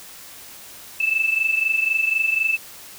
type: tone pair together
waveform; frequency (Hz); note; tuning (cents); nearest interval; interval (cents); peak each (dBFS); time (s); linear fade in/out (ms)
sine; 2627 / 2651; E7 / E7; -7 / +9; unison; 16; -19 / -23; 1-2.57; 5
effects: white hiss -41 dBFS RMS until 2.98 s